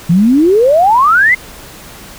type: exponential sweep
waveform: sine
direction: up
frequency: 161.2 to 2122 Hz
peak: -5 dBFS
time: 0.09-1.35 s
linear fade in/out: 10 ms
effects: pink hiss -33 dBFS RMS until 2.18 s